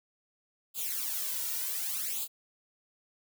blue noise with flanger, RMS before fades -34 dBFS, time 0.74-2.28 s, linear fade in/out 50 ms, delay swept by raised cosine 0.26 to 2.16 ms, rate 0.67 Hz, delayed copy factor +0.9, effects none

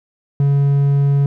triangle tone, 140.7 Hz, C#3, 26 cents sharp, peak -9 dBFS, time 0.4-1.26 s, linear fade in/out 2 ms, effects none

